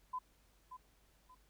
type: tone with echo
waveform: sine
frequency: 1012 Hz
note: B5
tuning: 42 cents sharp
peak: -37 dBFS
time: 0.13-0.19 s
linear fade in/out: 10 ms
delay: 580 ms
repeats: 2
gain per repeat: -10 dB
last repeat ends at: 1.35 s
effects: added 49 Hz sine -70 dBFS peak until 1.49 s + pink hiss -72 dBFS RMS until 1.49 s